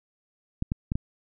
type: clicks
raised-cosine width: 5 ms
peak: -14 dBFS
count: 4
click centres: 0.624 / 0.719 / 0.919 / 0.955 s
effects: none